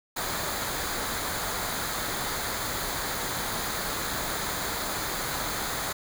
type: noise with comb filter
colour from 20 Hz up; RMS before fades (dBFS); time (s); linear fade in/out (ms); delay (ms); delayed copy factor
pink; -31; 0.16-5.93; 10; 0.36; -0.55
effects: none